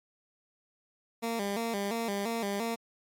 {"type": "tone with vibrato", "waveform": "15% pulse", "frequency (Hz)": 214.8, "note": "A3", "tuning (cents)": -41, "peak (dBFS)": -24, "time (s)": [1.22, 2.76], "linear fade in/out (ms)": 20, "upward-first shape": "square", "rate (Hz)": 2.9, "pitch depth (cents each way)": 120, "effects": ["MP3 96 kbps"]}